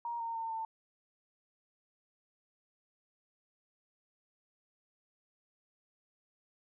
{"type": "tone with pitch steps", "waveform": "sine", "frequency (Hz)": [941, 919, 906, 895], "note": ["A#5", "A#5", "A#5", "A5"], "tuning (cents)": [16, -25, -50, 29], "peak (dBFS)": -35, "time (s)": [0.05, 0.65], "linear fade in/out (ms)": 2, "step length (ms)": 150, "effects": []}